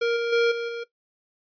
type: tone with level steps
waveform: square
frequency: 468.1 Hz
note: A#4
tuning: 7 cents sharp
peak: -21 / -24 / -18 / -27 / -30 dBFS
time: 0.01-0.84 s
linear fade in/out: 10 ms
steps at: 0.16 / 0.32 / 0.51 / 0.68 s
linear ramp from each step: 10 ms
effects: noise-tail reverb RT60 0.1 s tail -17 dB re dry + resampled to 11025 Hz